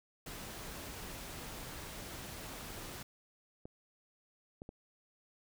pink noise, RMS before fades -46 dBFS, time 0.26-3.03 s, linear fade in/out 5 ms
clicks, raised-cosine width 2 ms, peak -33 dBFS, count 4, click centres 2.705 / 3.655 / 4.619 / 4.691 s
effects none

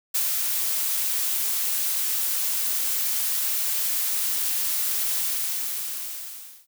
blue noise with ADSR envelope, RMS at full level -23 dBFS, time 0.14-6.67 s, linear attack 10 ms, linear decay 140 ms, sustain -2 dB, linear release 1500 ms, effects none

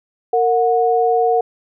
sine tone pair together, 460 / 730.2 Hz, A#4 / F#5, -23 / -23 cents, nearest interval minor sixth, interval 800 cents, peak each -15 dBFS, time 0.33-1.41 s, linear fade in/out 5 ms, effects none

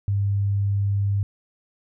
sine tone pair in turn, 100 / 100 Hz, G2 / G2, +35 / +35 cents, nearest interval unison, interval 0 cents, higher neither, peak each -19 dBFS, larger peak neither, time 0.08-0.4 / 0.4-1.23 s, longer second, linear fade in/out 0 ms, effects none

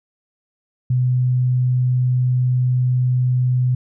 sine tone, 126 Hz, B2, 35 cents sharp, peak -14 dBFS, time 0.9-3.75 s, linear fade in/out 5 ms, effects none

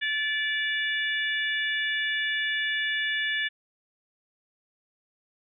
harmonic tone, 580 Hz, D5, 22 cents flat, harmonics 3 / 4 / 5 / 6, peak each -27 / -34 / -34 / -33 dBFS, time 0.01-3.49 s, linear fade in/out 20 ms, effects none

